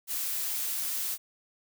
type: noise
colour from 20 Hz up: blue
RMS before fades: -32 dBFS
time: 0.07-1.18 s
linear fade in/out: 50 ms
effects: none